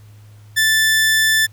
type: tone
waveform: sawtooth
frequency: 1760 Hz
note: A6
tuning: in tune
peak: -9 dBFS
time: 0.56-1.47 s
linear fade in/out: 20 ms
effects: added 105 Hz sine -40 dBFS peak until 1.52 s + pink hiss -54 dBFS RMS until 1.52 s